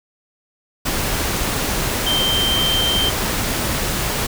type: tone in noise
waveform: sine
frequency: 3136 Hz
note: G7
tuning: in tune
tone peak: -17 dBFS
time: 2.06-3.1 s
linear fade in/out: 10 ms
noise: pink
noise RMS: -21 dBFS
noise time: 0.85-4.27 s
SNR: +1 dB
effects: none